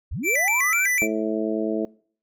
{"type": "linear sweep", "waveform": "sine", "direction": "up", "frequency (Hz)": [36.79, 1636], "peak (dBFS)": -26, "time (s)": [0.11, 0.88], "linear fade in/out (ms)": 10}
{"type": "tone with vibrato", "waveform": "square", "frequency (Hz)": 2155, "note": "C#7", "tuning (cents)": -49, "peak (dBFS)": -20, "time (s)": [0.23, 1.08], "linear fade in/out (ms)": 50, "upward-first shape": "square", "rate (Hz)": 4, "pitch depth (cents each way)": 140}
{"type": "harmonic tone", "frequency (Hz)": 109, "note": "A2", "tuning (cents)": -16, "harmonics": [2, 3, 4, 5, 6], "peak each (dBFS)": [-28, -26, -28, -32, -30], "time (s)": [1.02, 1.85], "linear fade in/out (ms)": 0}
{"effects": ["noise-tail reverb RT60 0.5 s tail -24 dB re dry"]}